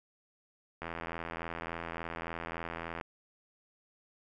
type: click train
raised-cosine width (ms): 0.5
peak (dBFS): -23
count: 184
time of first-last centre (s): 0.82-3.012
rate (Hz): 83.5
effects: none